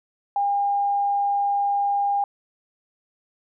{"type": "tone", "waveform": "sine", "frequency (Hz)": 806, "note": "G5", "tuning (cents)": 48, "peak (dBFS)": -19, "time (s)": [0.36, 2.24], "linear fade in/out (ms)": 2, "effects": []}